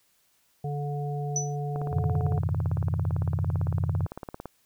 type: harmonic tone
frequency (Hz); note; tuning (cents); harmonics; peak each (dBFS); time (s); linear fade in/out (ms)
144.7; D3; -25; 1 / 3 / 5; -29 / -37 / -37; 0.64-2.39; 5
type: tone with exponential decay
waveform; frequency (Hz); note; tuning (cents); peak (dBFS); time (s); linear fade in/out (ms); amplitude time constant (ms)
sine; 5970; F#8; +15; -22; 1.36-1.56; 2; 42
type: click train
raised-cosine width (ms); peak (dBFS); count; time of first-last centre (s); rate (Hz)
1; -22; 49; 1.76-4.457; 17.8
type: chord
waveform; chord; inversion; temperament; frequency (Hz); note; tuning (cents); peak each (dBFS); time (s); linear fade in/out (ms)
sine; F half-diminished seventh; none; equal with one note detuned; 89.24 / 103.83 / 123.47 / 155.56; F2 / Ab2 / Cb3 / Eb3; +38 / 0 / 0 / 0; -27 / -32 / -31 / -31; 1.91-4.07; 20
effects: white hiss -67 dBFS RMS until 4.65 s